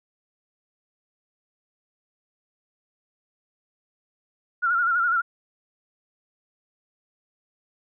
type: tone with vibrato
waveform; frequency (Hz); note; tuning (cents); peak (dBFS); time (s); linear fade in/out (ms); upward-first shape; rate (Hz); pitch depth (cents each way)
sine; 1400; F6; +4; -19; 4.62-5.22; 20; sine; 12; 75
effects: none